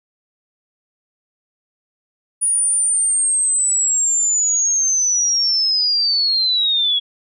sine linear sweep, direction down, 9700 to 3322 Hz, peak -14 dBFS, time 2.41-7 s, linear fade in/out 20 ms, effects none

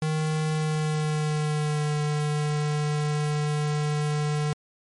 square tone with pitch glide, 155.56 to 149.4 Hz, D#3 to D3, 0 to +30 cents, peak -24 dBFS, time 0.02-4.53 s, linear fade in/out 2 ms, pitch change -70 cents, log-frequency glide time 0.52-1.95 s, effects MP3 48 kbps

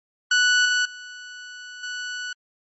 sawtooth tone with level steps, 1480 Hz, F#6, in tune, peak -12 / -15 / -33 / -25 dBFS, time 0.31-2.33 s, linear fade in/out 5 ms, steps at 0.65 / 0.85 / 1.83 s, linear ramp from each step 5 ms, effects low-pass 9000 Hz 12 dB/octave + MP3 32 kbps

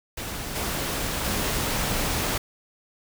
pink noise with level steps, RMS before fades -33 / -28 / -26 dBFS, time 0.17-2.38 s, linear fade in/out 5 ms, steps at 0.55 / 1.24 s, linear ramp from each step 10 ms, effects none

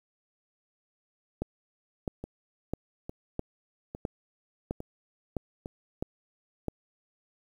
two click trains, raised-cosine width 2 ms, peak -17 / -24 dBFS, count 9 / 5, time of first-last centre 1.42-6.683 / 2.24-5.659 s, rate 1.52 / 1.17 Hz, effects 9-bit

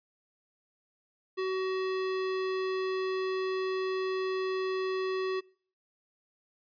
square tone, 376.7 Hz, F#4, 31 cents sharp, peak -30 dBFS, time 1.37-5.41 s, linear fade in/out 20 ms, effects noise-tail reverb RT60 0.5 s tail -24 dB re dry + resampled to 11025 Hz

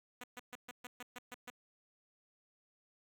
5% pulse tone bursts, 246.9 Hz, B3, in tune, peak -34 dBFS, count 9, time 0.21-1.502 s, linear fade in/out 2 ms, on 28 ms, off 130 ms, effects none

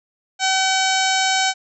harmonic tone with a mistuned harmonic, 762 Hz, G5, 49 cents flat, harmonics 1 / 2 / 3 / 4 / 5 / 6 / 7 / 8 / 9 / 10, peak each -20 / -23 / -25 / -26 / -27 / -28 / -28 / -29 / -30 / -30 dBFS, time 0.39-1.54 s, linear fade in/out 50 ms, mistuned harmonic 6, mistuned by -78 cents, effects none

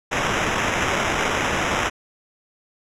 white noise with sample-and-hold, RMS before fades -22 dBFS, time 0.11-1.9 s, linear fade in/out 20 ms, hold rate 4410 Hz, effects low-pass 7000 Hz 12 dB/octave

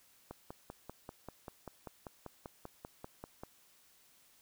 click train, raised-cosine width 1 ms, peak -30 dBFS, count 17, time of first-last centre 0.31-3.435 s, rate 5.12 Hz, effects white hiss -66 dBFS RMS until 4.41 s

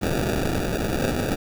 white noise with sample-and-hold, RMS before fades -24 dBFS, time 0.01-1.36 s, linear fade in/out 20 ms, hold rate 1050 Hz, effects none

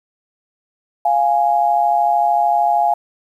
sine tone pair together, 697.4 / 830.6 Hz, F5 / G#5, -3 / 0 cents, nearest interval minor third, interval 303 cents, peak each -15 dBFS, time 1.05-2.94 s, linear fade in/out 5 ms, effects 8-bit

